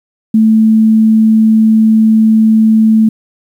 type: tone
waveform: sine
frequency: 220 Hz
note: A3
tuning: in tune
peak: -4 dBFS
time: 0.34-3.09 s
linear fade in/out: 5 ms
effects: 7-bit